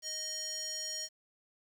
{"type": "tone with band-pass filter", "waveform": "square", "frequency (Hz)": 622.3, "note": "D#5", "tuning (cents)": 0, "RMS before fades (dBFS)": -39, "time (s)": [0.02, 1.09], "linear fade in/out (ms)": 50, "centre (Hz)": 5900, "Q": 4.7, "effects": ["10-bit"]}